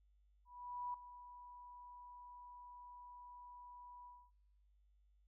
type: tone with ADSR envelope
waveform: sine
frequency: 981 Hz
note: B5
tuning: 12 cents flat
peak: -40 dBFS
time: 0.45-4.31 s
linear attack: 490 ms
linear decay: 3 ms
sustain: -14 dB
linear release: 250 ms
effects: noise-tail reverb RT60 0.9 s tail -22 dB re dry + added 50 Hz sine -69 dBFS peak until 5.27 s